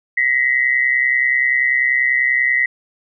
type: tone pair together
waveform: sine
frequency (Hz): 1901.7 / 2032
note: A#6 / B6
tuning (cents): +34 / +49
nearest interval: minor second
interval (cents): 115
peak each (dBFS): -16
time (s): 0.17-2.66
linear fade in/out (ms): 5
effects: none